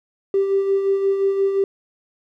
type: tone with tremolo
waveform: triangle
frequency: 392 Hz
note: G4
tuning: in tune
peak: -10 dBFS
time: 0.34-1.64 s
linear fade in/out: 2 ms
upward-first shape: sine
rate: 5.7 Hz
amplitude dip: 60%
effects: tanh soft clip ceiling -12 dBFS